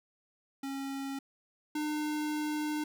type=tone pair in turn; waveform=square; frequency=273.2 / 302.1 Hz; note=C#4 / D4; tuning=-25 / +49 cents; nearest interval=major second; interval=174 cents; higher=second; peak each=-36 / -32 dBFS; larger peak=second; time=0.63-1.19 / 1.75-2.84 s; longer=second; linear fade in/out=5 ms; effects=none